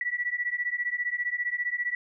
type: beating tone pair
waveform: sine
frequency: 1942 / 1957 Hz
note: B6 / B6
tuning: -30 / -16 cents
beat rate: 15 Hz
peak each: -30 dBFS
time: 0.01-1.95 s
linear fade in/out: 2 ms
effects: none